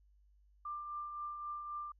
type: tone with tremolo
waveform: sine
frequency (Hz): 1188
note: D6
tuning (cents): +20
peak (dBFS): -38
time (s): 0.65-1.92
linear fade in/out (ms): 5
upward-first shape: triangle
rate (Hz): 3.8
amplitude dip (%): 45
effects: added 50 Hz sine -64 dBFS peak until 1.99 s